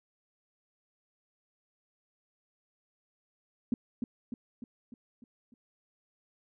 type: tone with echo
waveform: sine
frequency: 239.9 Hz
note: A#3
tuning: 50 cents sharp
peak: -24 dBFS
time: 3.72-3.74 s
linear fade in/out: 2 ms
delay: 300 ms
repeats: 6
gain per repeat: -5 dB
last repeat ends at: 5.54 s
effects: none